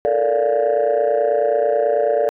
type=chord; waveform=sine; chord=Bb major seventh; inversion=third; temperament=just; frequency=437 / 466.2 / 582.7 / 699.2 Hz; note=A4 / Bb4 / D5 / F5; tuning=-12 / 0 / -14 / +2 cents; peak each=-20 / -20 / -16 / -21 dBFS; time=0.05-2.29 s; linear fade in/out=0 ms; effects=tanh soft clip ceiling -9 dBFS